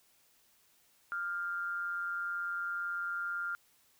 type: tone with amplitude modulation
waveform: sine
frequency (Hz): 1395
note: F6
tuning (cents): -2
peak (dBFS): -31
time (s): 1.12-3.55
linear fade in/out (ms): 0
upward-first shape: sine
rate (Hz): 178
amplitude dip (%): 55
effects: white hiss -68 dBFS RMS until 3.99 s